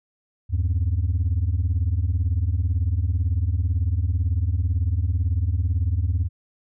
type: beating tone pair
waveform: sine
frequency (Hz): 77.8 / 95.8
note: D#2 / G2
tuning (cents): 0 / -39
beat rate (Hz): 18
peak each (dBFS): -20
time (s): 0.49-6.29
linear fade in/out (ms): 50
effects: tanh soft clip ceiling -16 dBFS